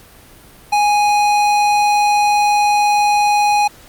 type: tone with tanh clipping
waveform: sine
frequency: 829 Hz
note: G#5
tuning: 3 cents flat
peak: -13 dBFS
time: 0.72-3.68 s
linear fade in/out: 10 ms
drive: 18 dB
effects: pink hiss -43 dBFS RMS until 3.88 s + Opus 48 kbps